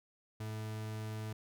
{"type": "tone", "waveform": "40% pulse", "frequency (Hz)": 108.6, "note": "A2", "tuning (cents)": -22, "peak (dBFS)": -38, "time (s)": [0.4, 1.33], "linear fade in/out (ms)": 5, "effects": []}